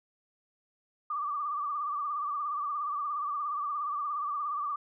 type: tone with vibrato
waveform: sine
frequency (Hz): 1174.7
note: D6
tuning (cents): 0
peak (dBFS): -30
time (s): 1.1-4.76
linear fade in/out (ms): 5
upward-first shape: sine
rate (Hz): 17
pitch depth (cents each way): 70
effects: none